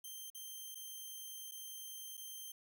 5% pulse tone with dropouts, 3145 Hz, G7, 5 cents sharp, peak -38 dBFS, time 0.04-2.52 s, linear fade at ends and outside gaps 5 ms, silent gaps 0.302-0.347 / 0.747-0.754 / 1.513-1.519 / 2.171-2.176 s, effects none

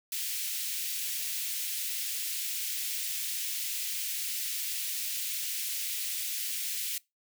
white high-pass noise, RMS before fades -34 dBFS, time 0.12-6.98 s, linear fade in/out 2 ms, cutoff 2200 Hz, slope 24 dB/octave, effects noise-tail reverb RT60 0.2 s tail -22 dB re dry

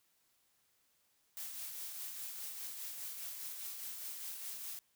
blue noise with tremolo, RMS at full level -43 dBFS, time 1.37-4.79 s, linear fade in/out 0 ms, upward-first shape triangle, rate 4.9 Hz, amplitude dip 40%, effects white hiss -75 dBFS RMS until 4.95 s

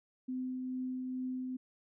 sine tone with tremolo, 255.9 Hz, C4, 38 cents flat, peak -34 dBFS, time 0.28-1.57 s, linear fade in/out 10 ms, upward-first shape triangle, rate 2.3 Hz, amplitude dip 25%, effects none

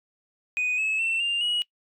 sine tone with pitch steps, 2489 / 2587 / 2689 / 2795 / 2906 Hz, D#7 / E7 / E7 / F7 / F#7, 0 / -33 / +34 / +1 / -32 cents, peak -21 dBFS, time 0.57-1.62 s, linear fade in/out 0 ms, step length 210 ms, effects noise-tail reverb RT60 0.1 s tail -23 dB re dry + tanh soft clip ceiling -21 dBFS

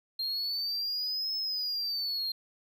triangle linear two-way sweep, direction up then down, 4186 to 5220 to 4186 Hz, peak -29 dBFS, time 0.19-2.32 s, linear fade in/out 5 ms, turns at 1.36 s, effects none

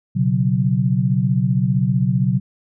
sine chord, B suspended second, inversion none, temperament just, 123.47 / 138.9 / 185.21 Hz, B2 / C#3 / F#3, 0 / +4 / +2 cents, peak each -19 dBFS, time 0.15-2.4 s, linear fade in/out 20 ms, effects none

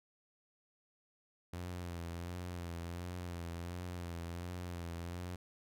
sawtooth tone with vibrato, 87 Hz, F2, 6 cents flat, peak -37 dBFS, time 1.53-5.36 s, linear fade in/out 5 ms, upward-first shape sine, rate 1.4 Hz, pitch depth 47 cents each way, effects none

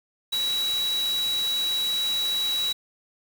sine tone in noise, 3900 Hz, B7, 23 cents flat, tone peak -23 dBFS, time 0.32-2.73 s, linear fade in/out 10 ms, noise white, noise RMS -35 dBFS, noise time 0.32-2.73 s, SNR +9 dB, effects none

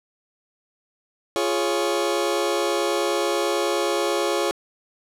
sawtooth chord, Db major, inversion first, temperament just, 346.5 / 415.8 / 554.4 Hz, F4 / Ab4 / Db5, -14 / +2 / 0 cents, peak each -21 dBFS, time 1.36-4.51 s, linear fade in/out 0 ms, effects low-pass 11000 Hz 12 dB/octave

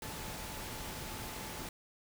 sine tone in noise, 870 Hz, A5, 20 cents flat, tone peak -52 dBFS, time 0.02-1.69 s, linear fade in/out 2 ms, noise pink, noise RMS -43 dBFS, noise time 0.02-1.69 s, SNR -12 dB, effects none

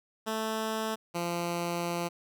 10% pulse tone pair in turn, 220 / 172.26 Hz, A3 / F3, 0 / -23 cents, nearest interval major third, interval 423 cents, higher first, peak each -22 dBFS, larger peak neither, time 0.26-0.96 / 1.14-2.09 s, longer second, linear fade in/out 20 ms, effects none

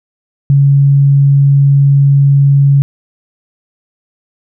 sine tone, 139.8 Hz, C#3, 15 cents sharp, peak -4 dBFS, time 0.5-2.82 s, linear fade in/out 0 ms, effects none

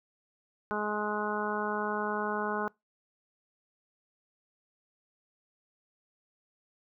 harmonic tone, 210.1 Hz, G#3, 20 cents sharp, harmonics 1 / 2 / 3 / 4 / 5 / 6 / 7, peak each -37 / -35 / -40 / -37 / -37 / -39 / -37 dBFS, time 0.71-2.68 s, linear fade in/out 0 ms, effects noise-tail reverb RT60 0.2 s tail -24 dB re dry

